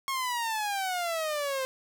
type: exponential sweep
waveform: sawtooth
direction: down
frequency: 1094 to 518 Hz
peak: -25 dBFS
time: 0.08-1.65 s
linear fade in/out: 0 ms
effects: none